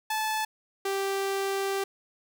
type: tone pair in turn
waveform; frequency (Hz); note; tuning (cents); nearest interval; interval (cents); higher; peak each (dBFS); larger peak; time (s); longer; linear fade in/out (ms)
sawtooth; 869 / 391.6; A5 / G4; -22 / -2; octave + major second; 1380; first; -23; neither; 0.1-0.45 / 0.85-1.84; second; 5
effects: none